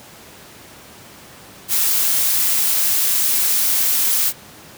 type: noise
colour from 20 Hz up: blue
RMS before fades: -17 dBFS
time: 1.68-4.33 s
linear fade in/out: 50 ms
effects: pink hiss -41 dBFS RMS until 4.77 s + high-pass 100 Hz 12 dB/octave